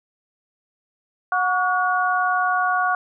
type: tone cluster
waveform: sine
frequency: 730 / 1130 / 1449 Hz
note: F#5 / C#6 / F#6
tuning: -24 / +33 / -37 cents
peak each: -22 dBFS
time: 1.32-2.95 s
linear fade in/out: 2 ms
effects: none